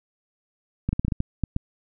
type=clicks; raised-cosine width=5 ms; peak=-11 dBFS; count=9; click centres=0.89 / 0.93 / 0.995 / 1.049 / 1.082 / 1.122 / 1.204 / 1.437 / 1.564 s; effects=none